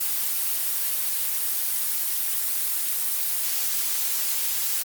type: noise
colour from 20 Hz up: blue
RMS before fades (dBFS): -25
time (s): 0-4.83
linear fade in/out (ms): 10
effects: Opus 32 kbps